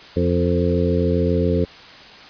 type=harmonic tone with a mistuned harmonic; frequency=87.31 Hz; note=F2; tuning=in tune; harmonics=1 / 2 / 3 / 4 / 5 / 6; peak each=-21 / -22 / -24 / -26 / -22 / -25 dBFS; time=0.16-1.65 s; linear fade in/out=10 ms; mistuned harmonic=5; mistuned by=+24 cents; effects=white hiss -41 dBFS RMS until 2.29 s + resampled to 11025 Hz